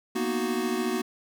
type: chord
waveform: square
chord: B major seventh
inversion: third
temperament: equal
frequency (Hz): 233.1 / 246.9 / 311.1 / 370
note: A#3 / B3 / D#4 / F#4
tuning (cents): 0 / 0 / 0 / 0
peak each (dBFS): -32 / -33 / -35 / -30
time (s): 0.15-1.02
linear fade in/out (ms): 10
effects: none